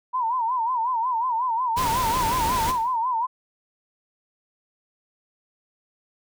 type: tone with vibrato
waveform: sine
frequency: 960 Hz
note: B5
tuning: 49 cents flat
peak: -21 dBFS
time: 0.13-3.27 s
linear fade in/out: 20 ms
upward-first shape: sine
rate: 5.5 Hz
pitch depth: 130 cents each way
type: noise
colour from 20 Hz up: pink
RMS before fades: -28 dBFS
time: 1.76-2.72 s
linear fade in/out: 20 ms
type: noise with exponential decay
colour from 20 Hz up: pink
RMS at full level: -31 dBFS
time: 2.68-3.03 s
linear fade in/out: 5 ms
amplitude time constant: 75 ms
effects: none